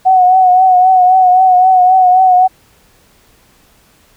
sine tone with vibrato, 740 Hz, F#5, in tune, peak -4 dBFS, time 0.05-2.48 s, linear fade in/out 20 ms, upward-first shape triangle, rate 3.8 Hz, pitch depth 48 cents each way, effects pink hiss -49 dBFS RMS until 4.16 s

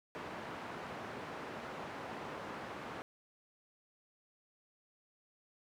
white band-pass noise, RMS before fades -45 dBFS, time 0.15-3.02 s, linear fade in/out 0 ms, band 110 to 1200 Hz, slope 12 dB/octave, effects none

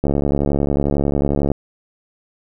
click train, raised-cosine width 2 ms, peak -5 dBFS, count 106, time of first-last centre 0.04-1.517 s, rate 71.1 Hz, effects none

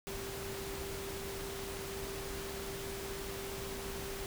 sine tone in noise, 392 Hz, G4, in tune, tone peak -43 dBFS, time 0.07-4.26 s, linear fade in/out 0 ms, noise pink, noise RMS -43 dBFS, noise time 0.07-4.26 s, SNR -3 dB, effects none

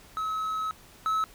triangle tone pair in turn, 1286 / 1294.9 Hz, E6 / E6, -43 / -31 cents, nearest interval unison, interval 12 cents, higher second, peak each -26 / -22 dBFS, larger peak second, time 0.17-0.71 / 1.06-1.24 s, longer first, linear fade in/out 0 ms, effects pink hiss -53 dBFS RMS until 1.34 s

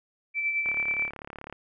sine tone with tremolo, 2327 Hz, D7, 17 cents flat, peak -23 dBFS, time 0.34-1.11 s, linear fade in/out 50 ms, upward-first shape sine, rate 9.3 Hz, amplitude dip 45%
click train, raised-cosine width 0.5 ms, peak -24 dBFS, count 32, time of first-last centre 0.66-1.526 s, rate 35.8 Hz
effects none

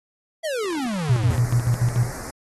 square exponential sweep, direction down, 674 to 73.42 Hz, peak -24 dBFS, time 0.43-1.37 s, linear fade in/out 20 ms
sine tone with tremolo, 120 Hz, B2, 49 cents flat, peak -15 dBFS, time 1.09-2.1 s, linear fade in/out 5 ms, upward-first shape square, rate 6.9 Hz, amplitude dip 75%
pink band-stop noise, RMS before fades -34 dBFS, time 1.3-2.31 s, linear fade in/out 10 ms, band 2100 to 4800 Hz, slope 48 dB/octave
effects AAC 32 kbps

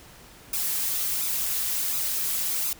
blue noise with flanger, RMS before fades -27 dBFS, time 0.53-2.73 s, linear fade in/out 2 ms, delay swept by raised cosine 0.79 to 6.19 ms, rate 1.4 Hz, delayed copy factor +0.7, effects pink hiss -49 dBFS RMS until 2.79 s

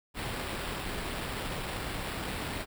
pink noise with sample-and-hold, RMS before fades -36 dBFS, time 0.14-2.66 s, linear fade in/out 50 ms, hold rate 6300 Hz, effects none

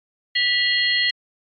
sine tone cluster, 1960 / 2844 / 3255 / 4242 Hz, B6 / F7 / G#7 / C8, -14 / +31 / -36 / +23 cents, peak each -20 / -25 / -25 / -23 dBFS, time 0.35-1.11 s, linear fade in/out 10 ms, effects AAC 64 kbps

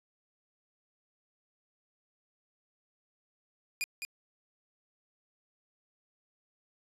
sawtooth tone with echo, 2437 Hz, D#7, 37 cents flat, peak -27 dBFS, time 3.81-3.84 s, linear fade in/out 0 ms, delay 210 ms, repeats 1, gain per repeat -6 dB, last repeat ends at 4.05 s, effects resampled to 32000 Hz

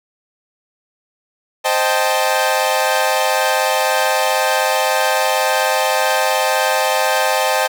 sawtooth chord, A half-diminished seventh, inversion first, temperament equal, 523.3 / 622.3 / 784 / 880 Hz, C5 / Eb5 / G5 / A5, 0 / 0 / 0 / 0 cents, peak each -16 dBFS, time 1.64-7.68 s, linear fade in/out 20 ms, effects none

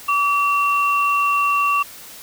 sine tone pair together, 1147.8 / 2730 Hz, D6 / F7, -40 / -40 cents, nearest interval octave + minor third, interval 1500 cents, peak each -16 / -21 dBFS, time 0.08-1.83 s, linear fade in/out 10 ms, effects white hiss -39 dBFS RMS until 2.22 s

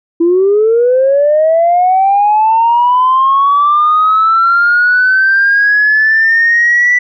sine linear sweep, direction up, 329.6 to 1975.5 Hz, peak -5 dBFS, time 0.2-6.99 s, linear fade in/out 10 ms, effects tanh soft clip ceiling -2 dBFS

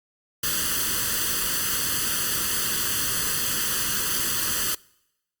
white noise with comb filter, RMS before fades -25 dBFS, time 0.43-4.75 s, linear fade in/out 5 ms, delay 0.65 ms, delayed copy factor +0.8, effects noise-tail reverb RT60 0.9 s tail -25 dB re dry + Opus 48 kbps

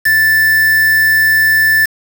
triangle tone with quantisation, 1760 Hz, A6, in tune, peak -6 dBFS, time 0.05-1.86 s, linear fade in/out 10 ms, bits 3, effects none

